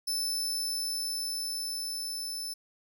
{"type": "tone with level ramp", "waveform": "sawtooth", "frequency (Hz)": 5274, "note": "E8", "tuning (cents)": 0, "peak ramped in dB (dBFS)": [-26, -32], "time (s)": [0.07, 2.54], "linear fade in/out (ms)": 10, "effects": []}